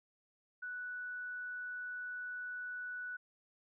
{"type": "tone", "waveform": "sine", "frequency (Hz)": 1480, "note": "F#6", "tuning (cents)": 0, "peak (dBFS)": -40, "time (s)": [0.62, 3.17], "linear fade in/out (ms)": 10, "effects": []}